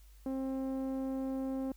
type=tone with low-pass filter; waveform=sawtooth; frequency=265.5 Hz; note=C4; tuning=25 cents sharp; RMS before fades=-36 dBFS; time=0.26-1.72 s; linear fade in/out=2 ms; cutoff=550 Hz; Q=0.79; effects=added 50 Hz sine -54 dBFS peak until 1.76 s + white hiss -67 dBFS RMS until 1.76 s